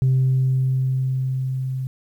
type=tone with level ramp; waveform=sine; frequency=130.81 Hz; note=C3; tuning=in tune; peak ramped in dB=-12 to -23 dBFS; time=0.02-1.87 s; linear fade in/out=0 ms; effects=tanh soft clip ceiling -12 dBFS + 9-bit